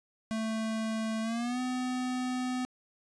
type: tone with pitch glide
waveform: square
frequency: 221.3 to 252.7 Hz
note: A3 to B3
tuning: +10 to +40 cents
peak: -31 dBFS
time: 0.31-2.65 s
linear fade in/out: 0 ms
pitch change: +230 cents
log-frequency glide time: 1.22-1.6 s
effects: resampled to 22050 Hz + 10-bit